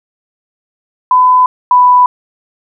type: tone pair in turn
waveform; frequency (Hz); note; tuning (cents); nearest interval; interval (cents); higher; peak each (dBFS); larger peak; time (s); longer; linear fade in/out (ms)
sine; 1006 / 992.2; B5 / B5; +32 / +8; unison; 24; first; -4 / -3; second; 1.11-1.46 / 1.71-2.06; neither; 2
effects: none